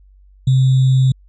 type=tone with sample-and-hold; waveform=sine; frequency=130.81 Hz; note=C3; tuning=in tune; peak=-9 dBFS; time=0.47-1.12 s; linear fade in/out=5 ms; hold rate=3675 Hz; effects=added 48 Hz sine -44 dBFS peak until 1.28 s + resampled to 16000 Hz